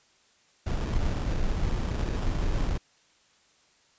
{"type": "noise with sample-and-hold", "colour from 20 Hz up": "brown", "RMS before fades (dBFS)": -27, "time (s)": [0.66, 2.78], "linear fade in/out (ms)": 10, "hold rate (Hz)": 2100, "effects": ["white hiss -63 dBFS RMS until 3.98 s", "resampled to 16000 Hz"]}